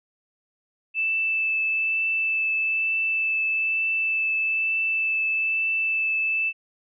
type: tone with vibrato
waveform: sine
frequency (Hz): 2637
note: E7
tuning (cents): 0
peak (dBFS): -21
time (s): 0.94-6.53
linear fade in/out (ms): 50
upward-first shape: triangle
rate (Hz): 1.1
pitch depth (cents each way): 10
effects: none